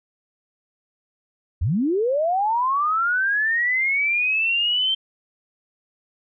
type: linear sweep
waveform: sine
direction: up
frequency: 65 to 3136 Hz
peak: -18 dBFS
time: 1.61-4.95 s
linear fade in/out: 10 ms
effects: none